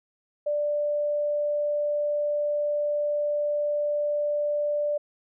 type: tone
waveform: sine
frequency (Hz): 589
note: D5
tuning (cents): +5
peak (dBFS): -23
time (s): 0.46-4.98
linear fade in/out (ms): 10
effects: none